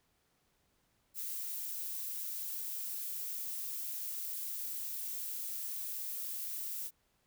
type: noise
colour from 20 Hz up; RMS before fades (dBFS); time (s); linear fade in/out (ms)
violet; -40; 1.14-6.91; 50
effects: pink hiss -75 dBFS RMS until 7.26 s